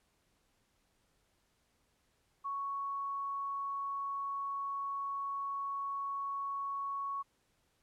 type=tone; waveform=sine; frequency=1111 Hz; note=C#6; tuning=4 cents sharp; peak=-35 dBFS; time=2.44-7.23 s; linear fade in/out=20 ms; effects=pink hiss -75 dBFS RMS until 7.82 s + low-pass 12000 Hz 12 dB/octave